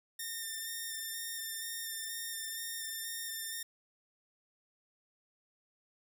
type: tone with vibrato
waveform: 5% pulse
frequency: 1812 Hz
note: A#6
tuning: 50 cents flat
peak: -28 dBFS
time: 0.19-3.63 s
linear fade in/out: 5 ms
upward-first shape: square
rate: 2.1 Hz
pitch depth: 15 cents each way
effects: none